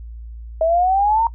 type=exponential sweep; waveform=sine; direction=up; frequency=636 to 932.3 Hz; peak=-13 dBFS; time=0.61-1.27 s; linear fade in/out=2 ms; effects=noise-tail reverb RT60 0.1 s tail -20 dB re dry + added 57 Hz sine -31 dBFS peak until 1.34 s